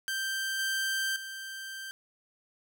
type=tone with level steps; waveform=sawtooth; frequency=1568 Hz; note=G6; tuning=in tune; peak=-27 / -25 / -35 dBFS; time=0.08-1.91 s; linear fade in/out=0 ms; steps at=0.59 / 1.16 s; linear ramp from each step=2 ms; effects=none